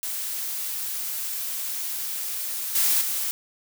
blue noise with level steps, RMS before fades -30 / -21 / -27 dBFS, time 0.03-3.31 s, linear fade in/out 0 ms, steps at 2.75 / 3.01 s, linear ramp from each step 5 ms, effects none

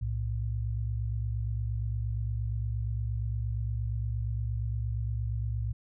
sine tone pair together, 62.81 / 111.4 Hz, B1 / A2, +30 / +22 cents, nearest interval minor seventh, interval 992 cents, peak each -32 / -31 dBFS, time 0.01-5.73 s, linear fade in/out 10 ms, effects none

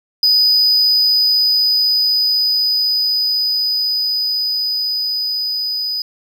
triangle tone with level ramp, 4978 Hz, D#8, in tune, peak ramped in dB -8 to -17 dBFS, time 0.23-6.02 s, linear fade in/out 2 ms, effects none

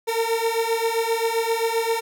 30% pulse beating tone pair, 452.4 / 460 Hz, A4 / A#4, +48 / -23 cents, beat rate 7.6 Hz, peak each -21 dBFS, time 0.07-2.01 s, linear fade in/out 20 ms, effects none

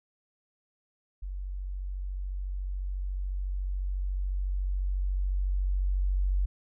sine tone with level ramp, 47 Hz, F#1, 28 cents sharp, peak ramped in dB -33 to -23 dBFS, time 1.22-6.46 s, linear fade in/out 10 ms, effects none

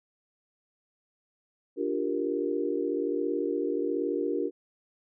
sine chord, G minor seventh, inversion second, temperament equal with one note detuned, 293.7 / 350.8 / 392 / 466.2 Hz, D4 / F4 / G4 / Bb4, 0 / +8 / 0 / 0 cents, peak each -32 dBFS, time 1.76-4.51 s, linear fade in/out 50 ms, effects none

